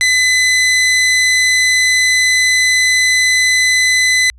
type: tone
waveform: sawtooth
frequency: 2014 Hz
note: B6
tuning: 33 cents sharp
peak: -6 dBFS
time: 0.01-4.3 s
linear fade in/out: 0 ms
effects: added 60 Hz sine -39 dBFS peak until 4.38 s + resampled to 22050 Hz